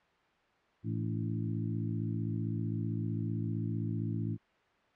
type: harmonic tone with a mistuned harmonic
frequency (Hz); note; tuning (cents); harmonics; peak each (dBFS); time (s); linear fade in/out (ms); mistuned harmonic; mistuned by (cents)
55.5; A1; +16; 2 / 3 / 4 / 5 / 6; -34 / -38 / -40 / -42 / -44; 0.83-4.38; 50; 5; +52
effects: white hiss -67 dBFS RMS until 4.95 s + low-pass 2000 Hz 12 dB/octave